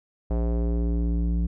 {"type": "tone with low-pass filter sweep", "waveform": "square", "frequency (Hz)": 58, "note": "A#1", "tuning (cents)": -8, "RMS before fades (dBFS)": -24, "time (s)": [0.3, 1.47], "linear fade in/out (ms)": 10, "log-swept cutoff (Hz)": [630, 200], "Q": 1.5, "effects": []}